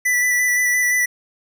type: tone with vibrato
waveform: square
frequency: 1975.5 Hz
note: B6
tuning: in tune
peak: -16 dBFS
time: 0.05-1.06 s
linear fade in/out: 10 ms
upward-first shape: square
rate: 5.8 Hz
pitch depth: 14 cents each way
effects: none